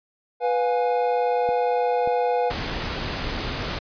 triangle chord, F diminished, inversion second, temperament equal with one note detuned, 493.9 / 711.1 / 830.6 Hz, Cb5 / F5 / Ab5, 0 / +31 / 0 cents, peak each -20 / -23 / -24 dBFS, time 0.4-2.53 s, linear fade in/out 50 ms
click train, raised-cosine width 2 ms, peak -22 dBFS, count 4, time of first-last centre 1.49-3.244 s, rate 1.71 Hz
pink noise, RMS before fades -28 dBFS, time 2.5-3.79 s, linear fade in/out 5 ms
effects resampled to 11025 Hz

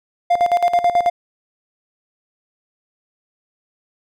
triangle tone with tremolo, 700 Hz, F5, 4 cents sharp, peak -9 dBFS, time 0.3-1.1 s, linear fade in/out 10 ms, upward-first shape square, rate 9.2 Hz, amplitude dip 75%, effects none

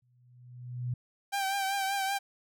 sine tone with exponential growth, 123.47 Hz, B2, in tune, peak -28 dBFS, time 0.02-0.94 s, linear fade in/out 5 ms, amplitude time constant 200 ms
sawtooth tone with vibrato, 784 Hz, G5, in tune, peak -25 dBFS, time 1.32-2.19 s, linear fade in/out 20 ms, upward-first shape triangle, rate 5.2 Hz, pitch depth 46 cents each way
effects none

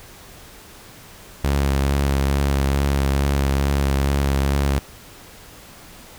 sawtooth tone with vibrato, 69.3 Hz, C#2, in tune, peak -13 dBFS, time 1.44-4.79 s, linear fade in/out 0 ms, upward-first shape sine, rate 2.3 Hz, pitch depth 23 cents each way, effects pink hiss -43 dBFS RMS until 6.18 s

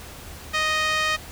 5% pulse tone with band-pass filter, 622.3 Hz, D#5, in tune, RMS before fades -23 dBFS, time 0.53-1.17 s, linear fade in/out 20 ms, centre 1600 Hz, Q 1.2, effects added 76 Hz sine -45 dBFS peak until 1.31 s + pink hiss -41 dBFS RMS until 1.31 s

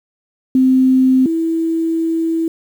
sine tone pair in turn, 259.9 / 327.5 Hz, C4 / E4, -11 / -11 cents, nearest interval major third, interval 400 cents, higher second, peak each -8 / -14 dBFS, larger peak first, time 0.55-1.26 / 1.26-2.48 s, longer second, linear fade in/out 2 ms, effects 7-bit

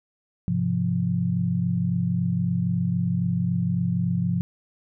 sine chord, F minor, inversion first, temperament equal, 103.83 / 130.81 / 174.61 Hz, Ab2 / C3 / F3, 0 / 0 / 0 cents, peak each -28 / -27 / -23 dBFS, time 0.48-4.41 s, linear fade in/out 0 ms, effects none

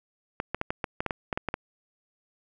clicks, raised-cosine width 0.5 ms, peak -13 dBFS, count 12, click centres 0.401 / 0.546 / 0.614 / 0.705 / 0.842 / 1.005 / 1.063 / 1.108 / 1.328 / 1.375 / 1.487 / 1.541 s, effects none

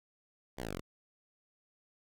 5% pulse exponential sweep, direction down, 69.3 to 38.89 Hz, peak -27 dBFS, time 0.57-0.81 s, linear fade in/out 20 ms, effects none

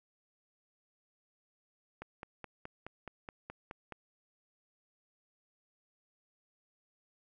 click train, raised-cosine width 0.5 ms, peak -28 dBFS, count 10, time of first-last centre 2.02-3.923 s, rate 4.73 Hz, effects none

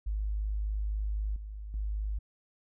sine tone with level steps, 51.91 Hz, G#1, in tune, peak -29 / -38 / -30 dBFS, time 0.06-2.19 s, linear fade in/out 10 ms, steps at 1.36 / 1.74 s, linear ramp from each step 2 ms, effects none

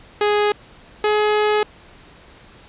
sawtooth tone pair in turn, 415.8 / 422.3 Hz, G#4 / G#4, +2 / +29 cents, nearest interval unison, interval 27 cents, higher second, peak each -11 dBFS, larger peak neither, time 0.21-0.52 / 1.04-1.63 s, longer second, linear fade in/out 2 ms, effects pink hiss -46 dBFS RMS until 2.68 s + resampled to 8000 Hz

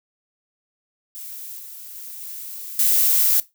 violet noise with level steps, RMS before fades -35 / -38 / -36 / -34 / -17 dBFS, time 1.15-3.4 s, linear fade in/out 0 ms, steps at 1.59 / 1.95 / 2.21 / 2.79 s, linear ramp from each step 2 ms, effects noise-tail reverb RT60 0.2 s tail -18 dB re dry

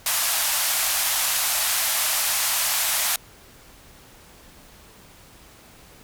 white band-pass noise, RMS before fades -23 dBFS, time 0.06-3.16 s, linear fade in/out 2 ms, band 620 to 15000 Hz, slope 48 dB/octave, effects pink hiss -49 dBFS RMS until 6.03 s

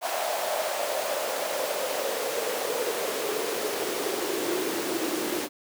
pink noise with high-pass filter sweep, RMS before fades -29 dBFS, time 0.01-5.49 s, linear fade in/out 50 ms, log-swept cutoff 680 to 320 Hz, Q 4.9, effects none

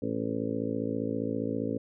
harmonic tone with a mistuned harmonic, 55 Hz, A1, in tune, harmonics 2 / 3 / 4 / 5 / 6 / 7 / 8 / 9 / 10, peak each -39 / -44 / -35 / -33 / -41 / -43 / -36 / -37 / -44 dBFS, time 0.02-1.78 s, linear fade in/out 5 ms, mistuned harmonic 10, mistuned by +26 cents, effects none

